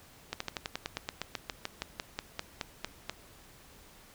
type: slowing click train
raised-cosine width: 0.2 ms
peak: -16 dBFS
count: 20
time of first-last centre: 0.33-3.096 s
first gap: 74 ms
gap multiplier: 1.07
effects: pink hiss -56 dBFS RMS until 4.14 s